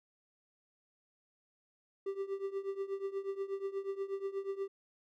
triangle tone with tremolo, 392 Hz, G4, in tune, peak -30 dBFS, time 2.06-4.68 s, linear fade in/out 5 ms, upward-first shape triangle, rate 8.3 Hz, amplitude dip 90%, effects none

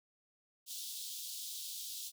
pink high-pass noise, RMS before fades -44 dBFS, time 0.66-2.12 s, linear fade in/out 50 ms, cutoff 3300 Hz, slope 48 dB/octave, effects none

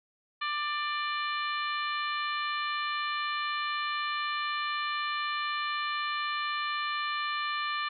harmonic tone, 592 Hz, D5, 14 cents sharp, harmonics 2 / 3 / 4 / 5 / 6 / 7, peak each -32 / -36 / -38 / -40 / -42 / -43 dBFS, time 0.41-7.89 s, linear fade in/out 10 ms, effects none

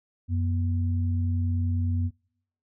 sine tone pair together, 90.65 / 242 Hz, F#2 / B3, -35 / -35 cents, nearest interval octave + perfect fourth, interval 1700 cents, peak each -23 / -33 dBFS, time 0.28-2.11 s, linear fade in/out 50 ms, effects noise-tail reverb RT60 0.7 s tail -26 dB re dry

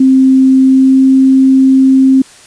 sine tone with pitch glide, 263.4 to 265.1 Hz, C4 to C4, +12 to +23 cents, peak -3 dBFS, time 0-2.22 s, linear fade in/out 5 ms, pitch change +11 cents, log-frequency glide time 0.61-1.02 s, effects white hiss -38 dBFS RMS until 2.46 s + resampled to 22050 Hz

